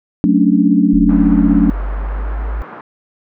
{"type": "chord", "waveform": "sine", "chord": "D major seventh", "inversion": "first", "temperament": "equal", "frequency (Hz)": [185, 220, 277.2, 293.7], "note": ["F#3", "A3", "C#4", "D4"], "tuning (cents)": [0, 0, 0, 0], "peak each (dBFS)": -14, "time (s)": [0.24, 1.7], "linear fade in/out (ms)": 0}
{"type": "linear sweep", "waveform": "sine", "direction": "up", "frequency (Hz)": [41, 54.2], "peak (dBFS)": -17, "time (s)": [0.93, 2.62], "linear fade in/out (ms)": 0}
{"type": "band-pass noise", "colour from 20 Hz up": "white", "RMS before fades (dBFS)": -33, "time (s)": [1.09, 2.81], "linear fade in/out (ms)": 2, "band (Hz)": [150, 1400], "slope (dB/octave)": 24}
{"effects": []}